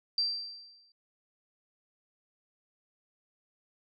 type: tone with exponential decay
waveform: sine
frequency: 4699 Hz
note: D8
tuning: in tune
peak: -24 dBFS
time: 0.18-0.92 s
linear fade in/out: 2 ms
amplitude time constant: 160 ms
effects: none